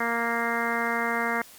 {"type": "harmonic tone", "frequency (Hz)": 233.1, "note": "A#3", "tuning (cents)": 0, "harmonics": [1, 2, 3, 4, 5, 6, 7, 8, 9], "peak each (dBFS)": [-33, -33, -33, -33, -33, -33, -33, -33, -33], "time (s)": [0, 1.42], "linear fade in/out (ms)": 5, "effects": ["white hiss -49 dBFS RMS until 1.58 s", "Opus 48 kbps"]}